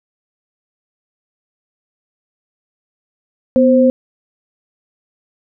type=tone pair together; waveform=sine; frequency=248.4 / 523.3 Hz; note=B3 / C5; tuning=+10 / 0 cents; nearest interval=octave + minor second; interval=1290 cents; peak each=-10 dBFS; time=3.56-3.9 s; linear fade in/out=0 ms; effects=none